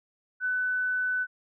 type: tone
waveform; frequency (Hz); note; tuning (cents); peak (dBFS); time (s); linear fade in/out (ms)
sine; 1500; F#6; +23; -25; 0.4-1.27; 50
effects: none